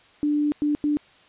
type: tone bursts at uneven times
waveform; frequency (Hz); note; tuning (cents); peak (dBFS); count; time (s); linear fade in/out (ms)
sine; 295.5; D4; +11; -19; 3; 0.23-0.52 / 0.62-0.75 / 0.84-0.97; 0
effects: white hiss -54 dBFS RMS until 1.28 s + resampled to 8000 Hz